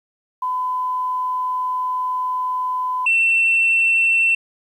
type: tone pair in turn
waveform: sine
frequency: 1009 / 2694 Hz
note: B5 / E7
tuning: +37 / +37 cents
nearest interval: octave + perfect fourth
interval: 1700 cents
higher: second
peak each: -19 / -12 dBFS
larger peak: second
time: 0.42-3.06 / 3.06-4.35 s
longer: first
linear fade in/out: 5 ms
effects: tanh soft clip ceiling -9 dBFS + 9-bit